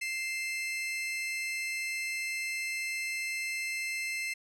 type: tone pair together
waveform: 40% pulse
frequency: 2095 / 2637 Hz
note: C7 / E7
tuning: +2 / 0 cents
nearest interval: major third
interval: 398 cents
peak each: -33 / -36 dBFS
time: 0.01-4.34 s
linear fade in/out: 10 ms
effects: low-pass 12000 Hz 12 dB/octave